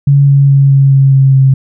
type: tone with pitch steps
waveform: sine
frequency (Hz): 140.6 / 139.47 / 138.34 / 137.23 / 136.12 / 135.03 / 133.94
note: C#3 / C#3 / C#3 / C#3 / C#3 / C#3 / C3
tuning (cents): +25 / +11 / -3 / -17 / -31 / -45 / +41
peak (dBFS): -3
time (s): 0.07-1.54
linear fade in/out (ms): 5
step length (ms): 210
effects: none